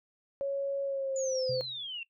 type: tone with pitch glide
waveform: sine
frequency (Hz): 554.4 to 514.3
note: C#5 to C5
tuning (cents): 0 to -30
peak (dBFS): -29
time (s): 0.41-1.61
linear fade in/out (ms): 0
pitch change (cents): -130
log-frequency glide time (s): 0.84-1.46
type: exponential sweep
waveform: sine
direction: down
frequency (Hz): 7040 to 2689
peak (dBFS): -36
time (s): 1.16-2.03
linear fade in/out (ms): 2
type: tone with exponential decay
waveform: sine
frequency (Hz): 129.7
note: C3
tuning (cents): -15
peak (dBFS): -35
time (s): 1.49-1.9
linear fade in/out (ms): 5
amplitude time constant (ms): 88
effects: noise-tail reverb RT60 0.1 s tail -18 dB re dry